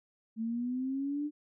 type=linear sweep; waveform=sine; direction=up; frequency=220 to 300 Hz; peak=-31 dBFS; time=0.36-1.31 s; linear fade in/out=50 ms; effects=none